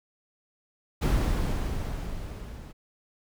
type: noise with level ramp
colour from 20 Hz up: brown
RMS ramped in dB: -22 to -42 dBFS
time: 1.01-2.73 s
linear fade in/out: 20 ms
effects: none